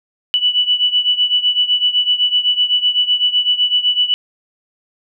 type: beating tone pair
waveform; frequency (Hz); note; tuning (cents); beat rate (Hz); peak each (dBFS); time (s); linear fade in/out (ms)
sine; 2960 / 2967.9; F#7 / F#7; 0 / +5; 7.9; -14 / -17; 0.34-4.14; 0
effects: none